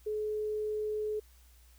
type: tone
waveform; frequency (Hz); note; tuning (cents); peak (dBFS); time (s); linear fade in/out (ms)
sine; 426.2; G#4; +45; -31; 0.06-1.2; 10
effects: added 60 Hz sine -57 dBFS peak until 1.78 s + white hiss -65 dBFS RMS until 1.78 s